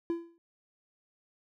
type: tone with exponential decay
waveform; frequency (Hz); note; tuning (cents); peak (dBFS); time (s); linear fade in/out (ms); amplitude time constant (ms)
triangle; 337.5; E4; +41; -24; 0.1-0.38; 0; 59
effects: none